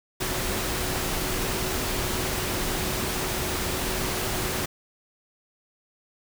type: tone in noise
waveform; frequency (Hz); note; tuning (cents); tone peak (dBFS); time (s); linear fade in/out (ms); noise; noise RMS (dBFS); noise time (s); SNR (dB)
sine; 370; F#4; 0; -36; 0.2-4.66; 10; pink; -28; 0.2-4.66; -11
effects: none